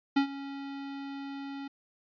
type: tone with ADSR envelope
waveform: square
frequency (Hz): 277.1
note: C#4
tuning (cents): -1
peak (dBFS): -21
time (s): 0.16-1.68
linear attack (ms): 10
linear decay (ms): 96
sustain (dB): -17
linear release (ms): 8
effects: resampled to 11025 Hz